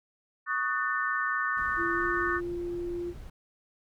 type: chord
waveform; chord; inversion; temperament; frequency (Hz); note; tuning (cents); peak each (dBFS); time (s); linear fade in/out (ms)
sine; D# half-diminished seventh; third; just; 1120.1 / 1244.5 / 1493.4 / 1792.1; C#6 / D#6 / F#6 / A6; +18 / 0 / +16 / +31; -33 / -33 / -32 / -31; 0.46-2.41; 50
type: noise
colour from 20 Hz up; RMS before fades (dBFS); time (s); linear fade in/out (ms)
brown; -44; 1.57-3.3; 5
type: tone with pitch glide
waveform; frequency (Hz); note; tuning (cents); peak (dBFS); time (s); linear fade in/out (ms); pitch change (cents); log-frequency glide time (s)
sine; 340 to 348.1; F4 to F4; -46 to -6; -31; 1.76-3.14; 50; +40; 1.92-2.05
effects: none